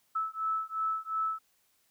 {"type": "beating tone pair", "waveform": "sine", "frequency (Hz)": [1306, 1308.8], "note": ["E6", "E6"], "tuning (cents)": [-17, -13], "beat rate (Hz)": 2.8, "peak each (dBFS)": [-33, -33], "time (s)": [0.15, 1.39], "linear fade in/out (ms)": 10, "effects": ["white hiss -71 dBFS RMS until 1.9 s"]}